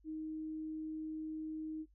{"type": "tone", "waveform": "sine", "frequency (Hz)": 313, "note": "D#4", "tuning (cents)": 10, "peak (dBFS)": -39, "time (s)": [0.04, 1.86], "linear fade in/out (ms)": 50, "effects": ["noise-tail reverb RT60 0.1 s tail -19 dB re dry", "added 50 Hz sine -64 dBFS peak until 1.94 s"]}